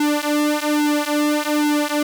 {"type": "tone with flanger", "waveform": "sawtooth", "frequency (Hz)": 297.1, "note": "D4", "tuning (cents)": 20, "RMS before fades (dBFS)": -19, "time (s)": [0, 2.03], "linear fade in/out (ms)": 5, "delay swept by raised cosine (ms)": [1.7, 4.7], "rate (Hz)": 1.2, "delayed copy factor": -0.95, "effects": []}